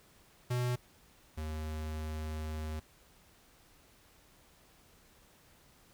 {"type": "tone pair in turn", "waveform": "square", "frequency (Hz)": [123.47, 77.78], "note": ["B2", "D#2"], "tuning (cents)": [0, 0], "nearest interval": "minor sixth", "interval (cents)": 800, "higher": "first", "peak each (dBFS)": [-31, -37], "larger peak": "first", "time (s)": [[0.5, 0.76], [1.37, 2.8]], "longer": "second", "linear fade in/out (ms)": 10, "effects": ["pink hiss -63 dBFS RMS until 5.93 s"]}